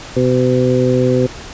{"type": "harmonic tone", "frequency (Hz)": 126.7, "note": "B2", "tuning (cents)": 45, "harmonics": [1, 2, 3, 4], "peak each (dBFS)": [-16, -16, -16, -16], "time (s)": [0.16, 1.27], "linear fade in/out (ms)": 10, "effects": ["pink hiss -32 dBFS RMS until 1.53 s", "resampled to 16000 Hz"]}